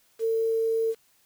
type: tone with quantisation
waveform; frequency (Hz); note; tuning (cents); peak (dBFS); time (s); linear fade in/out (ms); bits
sine; 450.5; A4; +41; -22; 0.19-0.95; 50; 8
effects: white hiss -64 dBFS RMS until 1.25 s